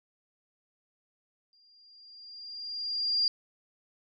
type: tone with exponential growth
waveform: sine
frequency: 4793 Hz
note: D8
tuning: 34 cents sharp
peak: -22 dBFS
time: 1.53-3.28 s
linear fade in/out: 1 ms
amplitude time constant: 380 ms
effects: none